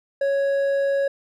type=tone with hard clipping; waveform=sine; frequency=554.4 Hz; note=C#5; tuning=in tune; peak=-20 dBFS; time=0.21-1.08 s; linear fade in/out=5 ms; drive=5 dB; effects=none